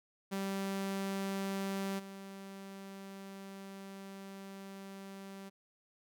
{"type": "tone with level steps", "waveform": "sawtooth", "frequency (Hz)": 195.1, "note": "G3", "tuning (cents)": -8, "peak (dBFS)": [-31, -42], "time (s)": [0.31, 5.5], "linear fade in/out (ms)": 20, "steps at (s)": 1.98, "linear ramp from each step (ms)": 20, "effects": []}